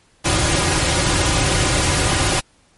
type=noise with comb filter; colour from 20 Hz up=pink; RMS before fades=-17 dBFS; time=0.24-2.41 s; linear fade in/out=20 ms; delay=4.5 ms; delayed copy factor=-0.6; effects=pink hiss -56 dBFS RMS until 2.77 s + MP3 48 kbps